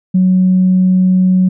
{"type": "tone", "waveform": "sine", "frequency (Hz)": 185, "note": "F#3", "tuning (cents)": 0, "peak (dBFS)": -6, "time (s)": [0.14, 1.49], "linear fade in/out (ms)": 10, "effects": ["tanh soft clip ceiling -2 dBFS"]}